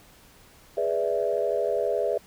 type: chord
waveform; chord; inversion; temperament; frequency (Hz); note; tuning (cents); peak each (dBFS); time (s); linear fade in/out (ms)
sine; E dominant seventh; first; equal; 415.3 / 493.9 / 587.3 / 659.3; G#4 / B4 / D5 / E5; 0 / 0 / 0 / 0; -28; 0.77-2.18; 5
effects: tanh soft clip ceiling -12 dBFS + pink hiss -54 dBFS RMS until 2.26 s